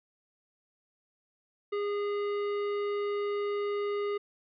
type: tone with tanh clipping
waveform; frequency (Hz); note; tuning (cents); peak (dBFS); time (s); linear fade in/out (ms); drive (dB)
sine; 409.4; G#4; -25; -31; 1.72-4.18; 10; 15
effects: resampled to 11025 Hz